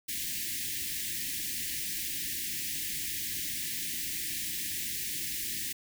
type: band-stop noise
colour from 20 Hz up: white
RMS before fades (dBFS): -35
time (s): 0.08-5.73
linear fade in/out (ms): 10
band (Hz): 360 to 1700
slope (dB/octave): 96
effects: none